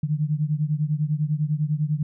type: beating tone pair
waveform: sine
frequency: 147.6 / 157.6 Hz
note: D3 / D#3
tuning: +9 / +23 cents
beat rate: 10 Hz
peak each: -23 / -25 dBFS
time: 0.03-2.03 s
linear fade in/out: 5 ms
effects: none